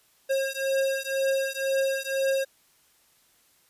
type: beating tone pair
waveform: square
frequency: 538 / 540 Hz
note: C5 / C#5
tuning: +48 / -45 cents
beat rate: 2 Hz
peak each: -28 dBFS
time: 0.29-2.45 s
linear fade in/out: 20 ms
effects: white hiss -63 dBFS RMS until 3.69 s + resampled to 32000 Hz